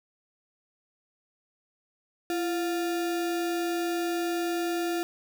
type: tone with sample-and-hold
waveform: sine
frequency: 339.7 Hz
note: F4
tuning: 48 cents flat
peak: -26 dBFS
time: 2.3-5.03 s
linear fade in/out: 0 ms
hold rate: 1050 Hz
effects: none